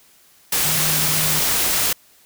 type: tone in noise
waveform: sine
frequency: 155.56 Hz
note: D#3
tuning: in tune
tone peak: -27 dBFS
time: 0.65-1.4 s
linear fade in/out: 5 ms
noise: white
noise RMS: -19 dBFS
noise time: 0.52-1.93 s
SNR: -11 dB
effects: white hiss -53 dBFS RMS until 2.25 s